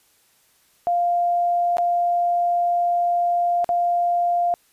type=tone with dropouts; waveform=sine; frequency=698.5 Hz; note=F5; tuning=in tune; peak=-17 dBFS; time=0.87-4.54 s; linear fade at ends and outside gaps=0 ms; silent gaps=1.77-1.783 / 3.644-3.691 s; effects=white hiss -60 dBFS RMS until 4.72 s + resampled to 32000 Hz